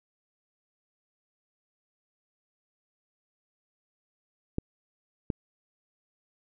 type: clicks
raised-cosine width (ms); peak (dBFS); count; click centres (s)
3; -15; 2; 4.584 / 5.302
effects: none